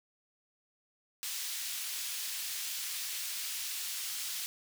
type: high-pass noise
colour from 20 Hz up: pink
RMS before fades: -38 dBFS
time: 1.23-4.46 s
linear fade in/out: 0 ms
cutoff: 3200 Hz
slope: 12 dB/octave
effects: none